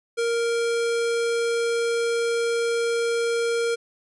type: tone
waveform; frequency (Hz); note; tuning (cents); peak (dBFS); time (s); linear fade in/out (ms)
square; 466.2; A#4; 0; -22; 0.17-3.76; 20
effects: resampled to 24000 Hz